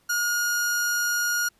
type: tone pair together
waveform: sawtooth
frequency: 1432 / 2864 Hz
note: F6 / F7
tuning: +43 / +43 cents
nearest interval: octave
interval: 1200 cents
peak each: -19 / -24 dBFS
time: 0.09-1.49 s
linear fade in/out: 10 ms
effects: pink hiss -64 dBFS RMS until 1.59 s + resampled to 32000 Hz